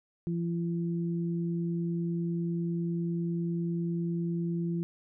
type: tone pair together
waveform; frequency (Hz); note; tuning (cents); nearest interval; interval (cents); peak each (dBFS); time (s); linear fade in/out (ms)
sine; 170 / 340; F3 / F4; -46 / -46; octave; 1200; -29 / -36; 0.27-4.83; 0
effects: none